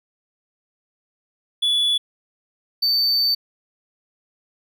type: tone pair in turn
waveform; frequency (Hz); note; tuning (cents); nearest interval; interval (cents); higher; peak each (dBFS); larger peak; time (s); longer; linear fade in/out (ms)
triangle; 3428 / 4561; A7 / C#8; -46 / +49; perfect fourth; 495; second; -15 / -15; neither; 1.62-1.98 / 2.82-3.35; second; 10
effects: none